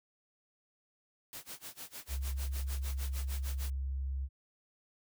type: noise with tremolo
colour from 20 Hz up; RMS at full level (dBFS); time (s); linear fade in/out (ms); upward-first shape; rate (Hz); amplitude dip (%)
white; -44; 1.33-3.7; 0; sine; 6.6; 95
type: tone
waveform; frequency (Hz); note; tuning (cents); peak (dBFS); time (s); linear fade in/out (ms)
sine; 67.2; C2; +47; -33; 2.08-4.29; 50
effects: none